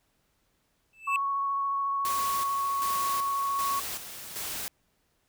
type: tone with exponential growth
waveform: triangle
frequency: 2637 Hz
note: E7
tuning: in tune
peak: -21 dBFS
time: 0.93-1.16 s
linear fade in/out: 1 ms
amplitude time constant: 50 ms
type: tone with vibrato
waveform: sine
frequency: 1108.7 Hz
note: C#6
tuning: in tune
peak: -26 dBFS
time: 1.07-3.8 s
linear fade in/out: 10 ms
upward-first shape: sine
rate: 14 Hz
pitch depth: 9 cents each way
type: noise with tremolo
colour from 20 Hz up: white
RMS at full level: -35 dBFS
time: 2.05-4.68 s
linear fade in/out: 0 ms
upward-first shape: square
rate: 1.3 Hz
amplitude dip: 55%
effects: pink hiss -72 dBFS RMS until 5.28 s